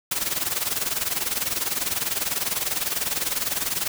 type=noise with tremolo; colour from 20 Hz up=white; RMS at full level=-23 dBFS; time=0.11-3.88 s; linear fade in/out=5 ms; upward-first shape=sine; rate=20 Hz; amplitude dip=75%; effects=none